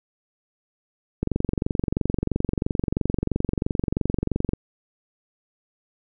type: click train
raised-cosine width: 3 ms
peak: -9 dBFS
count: 77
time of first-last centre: 1.23-4.534 s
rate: 23 Hz
effects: none